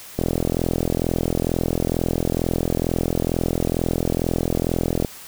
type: click train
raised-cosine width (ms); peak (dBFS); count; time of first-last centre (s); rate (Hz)
2; -7; 206; 0.19-5.048; 42.2
effects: white hiss -40 dBFS RMS until 5.27 s